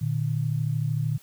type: tone pair together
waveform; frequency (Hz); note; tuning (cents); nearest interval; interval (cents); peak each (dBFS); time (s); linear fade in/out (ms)
sine; 117.49 / 150.7; A#2 / D3; +14 / +45; major third; 431; -26; 0.01-1.18; 10
effects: white hiss -55 dBFS RMS until 1.22 s